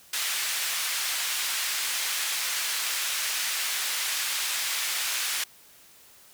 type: band-pass noise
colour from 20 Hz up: pink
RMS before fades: -29 dBFS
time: 0.13-5.44 s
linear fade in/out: 5 ms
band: 1900 to 15000 Hz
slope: 12 dB/octave
effects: white hiss -54 dBFS RMS until 6.33 s